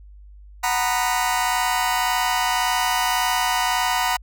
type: chord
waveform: sawtooth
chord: B major seventh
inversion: second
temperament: just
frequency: 740.8 / 926 / 987.8 / 1234.7 Hz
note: F#5 / A#5 / B5 / D#6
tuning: +2 / -12 / 0 / -14 cents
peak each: -20 / -21 / -20 / -26 dBFS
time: 0.63-4.17 s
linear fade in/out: 10 ms
effects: added 50 Hz sine -41 dBFS peak until 4.22 s